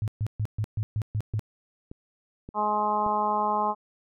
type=tone bursts; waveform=sine; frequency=106.8 Hz; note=G#2; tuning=49 cents sharp; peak=-24 dBFS; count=8; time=0.02-1.394 s; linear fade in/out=0 ms; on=58 ms; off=130 ms
type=click train; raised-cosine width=3 ms; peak=-26 dBFS; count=4; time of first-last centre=1.34-3.064 s; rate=1.74 Hz
type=harmonic tone; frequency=210.4 Hz; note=G#3; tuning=23 cents sharp; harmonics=1 / 2 / 3 / 4 / 5 / 6; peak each=-35 / -35 / -33 / -26 / -27 / -36 dBFS; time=2.54-3.75 s; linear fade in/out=50 ms
effects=none